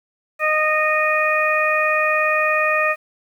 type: harmonic tone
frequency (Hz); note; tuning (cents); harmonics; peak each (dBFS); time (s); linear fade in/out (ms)
617; D#5; -15; 1 / 2 / 3 / 4; -21 / -21 / -21 / -21; 0.39-2.96; 50
effects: 8-bit